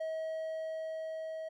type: tone with level ramp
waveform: triangle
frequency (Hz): 639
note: D#5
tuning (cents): +46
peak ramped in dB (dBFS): -32 to -36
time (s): 0-1.49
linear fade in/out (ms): 10
effects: none